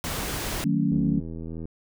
pink noise, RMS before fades -30 dBFS, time 0.04-0.64 s, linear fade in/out 0 ms
sine chord, D# half-diminished seventh, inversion none, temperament just, 155.56 / 186.68 / 224 / 280 Hz, D#3 / F#3 / A3 / C#4, 0 / +16 / +31 / +18 cents, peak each -26 dBFS, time 0.64-1.2 s, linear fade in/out 10 ms
click train, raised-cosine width 3 ms, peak -24 dBFS, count 61, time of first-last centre 0.92-1.654 s, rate 81.7 Hz
effects none

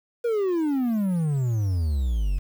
triangle exponential sweep, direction down, 486 to 43.65 Hz, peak -19 dBFS, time 0.24-2.39 s, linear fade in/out 10 ms, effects 8-bit

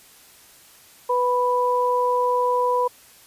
sine tone pair together, 495.3 / 987.8 Hz, B4 / B5, +5 / 0 cents, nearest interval octave, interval 1195 cents, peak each -21 / -20 dBFS, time 1.09-2.88 s, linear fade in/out 10 ms, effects white hiss -50 dBFS RMS until 3.26 s + resampled to 32000 Hz

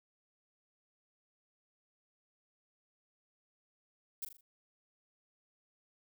violet noise with echo, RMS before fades -39 dBFS, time 4.22-4.25 s, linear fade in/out 5 ms, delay 40 ms, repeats 4, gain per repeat -7 dB, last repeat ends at 4.41 s, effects none

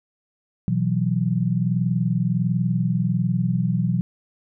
sine chord, B suspended fourth, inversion none, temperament equal, 123.47 / 164.81 / 185 Hz, B2 / E3 / F#3, 0 / 0 / 0 cents, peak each -23 dBFS, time 0.68-4.01 s, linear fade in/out 0 ms, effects none

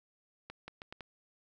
accelerating click train, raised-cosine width 0.3 ms, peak -28 dBFS, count 5, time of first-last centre 0.5-1.007 s, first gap 180 ms, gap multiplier 0.77, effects none

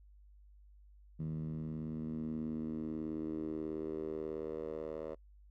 10% pulse tone with band-pass filter sweep, 78.4 Hz, D#2, 14 cents sharp, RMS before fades -40 dBFS, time 1.19-5.15 s, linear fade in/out 10 ms, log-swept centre 160 to 560 Hz, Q 3.5, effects noise-tail reverb RT60 0.1 s tail -26 dB re dry + added 50 Hz sine -57 dBFS peak until 5.5 s

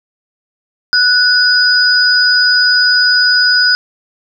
sine tone pair together, 1480 / 4955 Hz, F#6 / D#8, 0 / -8 cents, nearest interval octave + major sixth, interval 2092 cents, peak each -10 dBFS, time 0.93-3.75 s, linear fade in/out 0 ms, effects none

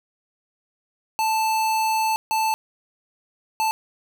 square tone bursts at uneven times, 880 Hz, A5, in tune, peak -20 dBFS, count 3, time 1.19-2.16 / 2.31-2.54 / 3.6-3.71 s, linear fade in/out 0 ms, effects none

